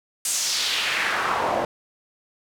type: noise with band-pass filter sweep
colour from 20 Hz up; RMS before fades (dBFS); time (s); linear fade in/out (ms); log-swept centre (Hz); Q
pink; -24; 0.25-1.65; 2; 8500 to 580; 1.9
effects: none